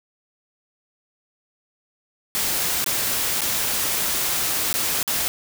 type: noise with dropouts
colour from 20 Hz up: white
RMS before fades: -23 dBFS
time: 2.35-5.28 s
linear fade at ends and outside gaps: 0 ms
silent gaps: 2.843-2.862 / 3.408-3.417 / 4.728-4.74 / 5.029-5.077 s
effects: none